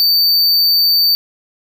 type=tone; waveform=square; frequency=4584 Hz; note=D8; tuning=43 cents flat; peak=-10 dBFS; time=0-1.15 s; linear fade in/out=0 ms; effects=none